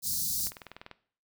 white band-stop noise, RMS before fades -31 dBFS, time 0.02-0.51 s, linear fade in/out 50 ms, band 230 to 4200 Hz, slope 48 dB/octave
click train, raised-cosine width 0.3 ms, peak -27 dBFS, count 10, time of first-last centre 0.47-0.913 s, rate 20.3 Hz
effects noise-tail reverb RT60 0.5 s tail -17 dB re dry

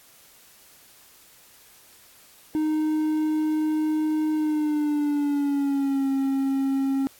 triangle tone with pitch glide, 309.4 to 270.9 Hz, D#4 to C#4, -10 to -40 cents, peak -19 dBFS, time 2.55-7.07 s, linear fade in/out 0 ms, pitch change -230 cents, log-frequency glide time 4.34-6.09 s, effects white hiss -53 dBFS RMS until 7.19 s + AAC 64 kbps

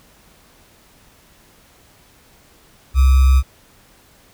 sine tone with sample-and-hold, 65.9 Hz, C2, 13 cents sharp, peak -8 dBFS, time 2.94-3.43 s, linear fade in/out 50 ms, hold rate 1225 Hz, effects pink hiss -51 dBFS RMS until 4.33 s

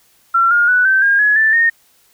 sine tone with pitch steps, 1360 / 1420.2 / 1483.1 / 1548.8 / 1617.3 / 1688.9 / 1763.7 / 1841.8 Hz, F6 / F6 / F#6 / G6 / G#6 / G#6 / A6 / A#6, -46 / +29 / +4 / -21 / -46 / +29 / +4 / -21 cents, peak -9 dBFS, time 0.34-1.7 s, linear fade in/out 10 ms, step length 170 ms, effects white hiss -54 dBFS RMS until 2.13 s

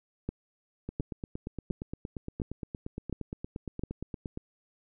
two click trains, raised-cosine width 3 ms, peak -23 / -19 dBFS, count 31 / 6, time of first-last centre 0.89-4.374 / 0.29-3.836 s, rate 8.61 / 1.41 Hz, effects none

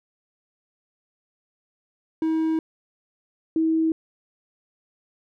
triangle / sine tone pair in turn, 319.9 / 321.8 Hz, D#4 / E4, +48 / -42 cents, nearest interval unison, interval 10 cents, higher second, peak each -18 / -18 dBFS, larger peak neither, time 2.22-2.59 / 3.56-3.92 s, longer first, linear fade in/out 2 ms, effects none

